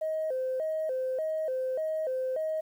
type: tone with vibrato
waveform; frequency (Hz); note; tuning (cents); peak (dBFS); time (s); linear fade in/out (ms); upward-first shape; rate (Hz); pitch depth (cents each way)
sine; 571; D5; -49; -27; 0.01-2.61; 10; square; 1.7; 170
effects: tanh soft clip ceiling -24 dBFS + 10-bit